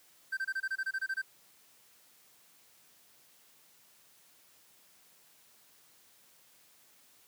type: tone bursts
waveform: triangle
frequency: 1558 Hz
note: G6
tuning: 11 cents flat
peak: -29 dBFS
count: 12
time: 0.32-1.219 s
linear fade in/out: 10 ms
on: 52 ms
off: 25 ms
effects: white hiss -63 dBFS RMS until 7.27 s + high-pass 100 Hz 12 dB/octave